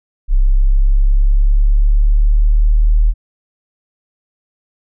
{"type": "exponential sweep", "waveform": "sine", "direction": "up", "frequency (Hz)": [32.97, 38.89], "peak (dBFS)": -7, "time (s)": [0.28, 3.14], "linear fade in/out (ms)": 50, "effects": []}